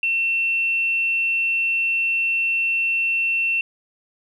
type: tone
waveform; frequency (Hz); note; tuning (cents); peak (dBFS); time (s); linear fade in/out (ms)
sine; 2700; E7; +41; -18; 0.03-3.61; 2
effects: 9-bit